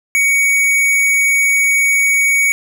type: tone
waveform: square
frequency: 2243 Hz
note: C#7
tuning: 20 cents sharp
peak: -11 dBFS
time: 0.15-2.52 s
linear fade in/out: 0 ms
effects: none